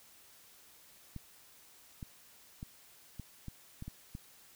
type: clicks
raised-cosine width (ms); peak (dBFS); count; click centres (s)
5; -30; 8; 1.163 / 2.028 / 2.629 / 3.197 / 3.483 / 3.824 / 3.88 / 4.151
effects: white hiss -60 dBFS RMS until 4.55 s